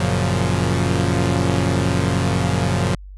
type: chord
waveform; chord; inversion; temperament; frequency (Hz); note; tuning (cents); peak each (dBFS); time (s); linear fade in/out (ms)
sawtooth; Gb major seventh; none; equal; 92.5 / 116.54 / 138.59 / 174.61; Gb2 / Bb2 / Db3 / F3; 0 / 0 / 0 / 0; -17 / -19 / -19 / -19; 0-2.95; 5
effects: added 48 Hz sine -34 dBFS peak until 3.17 s + resampled to 24000 Hz